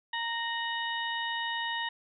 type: harmonic tone with a mistuned harmonic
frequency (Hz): 928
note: A#5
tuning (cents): -8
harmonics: 1 / 2 / 3 / 4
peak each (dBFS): -35 / -34 / -38 / -39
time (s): 0.13-1.89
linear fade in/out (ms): 5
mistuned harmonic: 3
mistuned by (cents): +94
effects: none